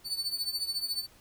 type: tone with tremolo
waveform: 40% pulse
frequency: 4498 Hz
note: C#8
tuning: 24 cents sharp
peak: -26 dBFS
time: 0.04-1.07 s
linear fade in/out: 50 ms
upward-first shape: triangle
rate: 14 Hz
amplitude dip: 85%
effects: pink hiss -59 dBFS RMS until 1.2 s